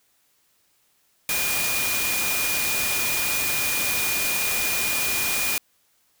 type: tone in noise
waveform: sine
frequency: 2435 Hz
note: D#7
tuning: 38 cents flat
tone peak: -27 dBFS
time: 1.29-5.58 s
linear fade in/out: 2 ms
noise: white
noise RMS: -25 dBFS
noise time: 1.29-5.58 s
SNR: -5 dB
effects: white hiss -65 dBFS RMS until 6.2 s